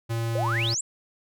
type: tone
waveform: square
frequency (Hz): 115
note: A#2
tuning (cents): -23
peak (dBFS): -26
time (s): 0.09-0.75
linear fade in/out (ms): 20
type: exponential sweep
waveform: sine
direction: up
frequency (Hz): 493.9 to 8120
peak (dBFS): -25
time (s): 0.35-0.81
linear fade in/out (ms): 5
effects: none